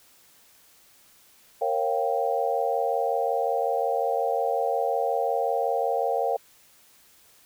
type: chord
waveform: sine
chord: G half-diminished seventh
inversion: first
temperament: equal with one note detuned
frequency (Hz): 466.2 / 545.8 / 698.5 / 784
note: Bb4 / Db5 / F5 / G5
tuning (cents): 0 / -27 / 0 / 0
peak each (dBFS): -28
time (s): 1.61-6.37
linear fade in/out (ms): 10
effects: white hiss -57 dBFS RMS until 7.45 s